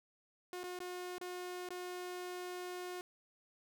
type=tone with dropouts; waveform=sawtooth; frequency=360 Hz; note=F#4; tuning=47 cents flat; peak=-38 dBFS; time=0.53-3.01 s; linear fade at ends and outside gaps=1 ms; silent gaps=0.634-0.639 / 0.79-0.803 / 1.182-1.212 / 1.689-1.705 s; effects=none